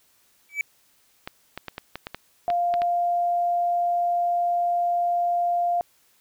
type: tone with exponential growth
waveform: triangle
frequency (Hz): 2299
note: D7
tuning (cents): -37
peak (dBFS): -17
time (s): 0.49-0.61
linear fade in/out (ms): 1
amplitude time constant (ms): 26
type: clicks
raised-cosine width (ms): 0.3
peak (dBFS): -16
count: 10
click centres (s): 1.275 / 1.576 / 1.683 / 1.781 / 1.956 / 2.069 / 2.146 / 2.502 / 2.74 / 2.819
type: tone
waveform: sine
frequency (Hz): 698.5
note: F5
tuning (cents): 0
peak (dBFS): -20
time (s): 2.48-5.81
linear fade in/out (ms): 0
effects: white hiss -62 dBFS RMS until 6.2 s